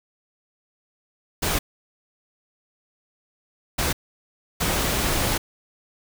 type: noise bursts at uneven times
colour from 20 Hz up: pink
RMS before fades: -23 dBFS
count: 3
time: 1.42-1.59 / 3.78-3.93 / 4.6-5.38 s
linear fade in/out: 10 ms
effects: none